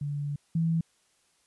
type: tone pair in turn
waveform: sine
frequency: 144.5 / 164.32 Hz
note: D3 / E3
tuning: -28 / -5 cents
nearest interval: major second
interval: 223 cents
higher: second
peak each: -29 / -23 dBFS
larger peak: second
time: 0.01-0.36 / 0.55-0.81 s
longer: first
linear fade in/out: 5 ms
effects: white hiss -68 dBFS RMS until 1.46 s + resampled to 24000 Hz